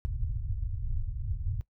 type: low-pass noise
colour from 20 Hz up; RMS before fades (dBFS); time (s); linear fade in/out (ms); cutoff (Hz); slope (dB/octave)
pink; -32; 0.05-1.61; 0; 120; 48
effects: noise-tail reverb RT60 0.1 s tail -20 dB re dry

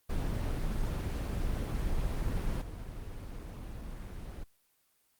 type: noise with level steps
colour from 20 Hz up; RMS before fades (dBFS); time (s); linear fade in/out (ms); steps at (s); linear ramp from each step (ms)
brown; -32 / -41; 0.09-4.44; 10; 2.61; 10
effects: white hiss -72 dBFS RMS until 5.19 s + Opus 24 kbps

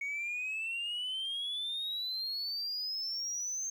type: exponential sweep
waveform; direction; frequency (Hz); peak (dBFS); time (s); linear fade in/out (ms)
sine; up; 2222 to 6380; -32; 0.01-3.7; 5
effects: tanh soft clip ceiling -32 dBFS + 11-bit

